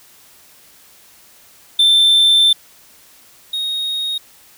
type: tone pair in turn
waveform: triangle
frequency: 3555 / 3740 Hz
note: A7 / A#7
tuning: +17 / +5 cents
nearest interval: minor second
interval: 88 cents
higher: second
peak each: -7 / -17 dBFS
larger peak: first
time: 1.79-2.53 / 3.53-4.18 s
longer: first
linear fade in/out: 5 ms
effects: white hiss -47 dBFS RMS until 4.57 s